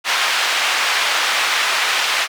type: band-pass noise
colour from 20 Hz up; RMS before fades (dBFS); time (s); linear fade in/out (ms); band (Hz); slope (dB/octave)
white; -18; 0.04-2.28; 50; 890 to 3100; 12
effects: none